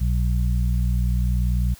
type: harmonic tone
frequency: 60.5 Hz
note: B1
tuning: 35 cents flat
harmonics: 1 / 2 / 3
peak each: -19 / -25 / -29 dBFS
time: 0-1.75 s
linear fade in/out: 20 ms
effects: white hiss -48 dBFS RMS until 1.79 s